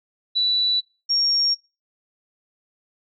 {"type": "tone pair in turn", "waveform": "sine", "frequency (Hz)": [3955, 5553], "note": ["B7", "F8"], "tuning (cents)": [2, -11], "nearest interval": "tritone", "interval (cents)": 587, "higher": "second", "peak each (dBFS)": -17, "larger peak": "neither", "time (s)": [[0.35, 0.81], [1.09, 1.55]], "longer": "neither", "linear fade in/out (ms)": 20, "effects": ["noise-tail reverb RT60 0.3 s tail -23 dB re dry"]}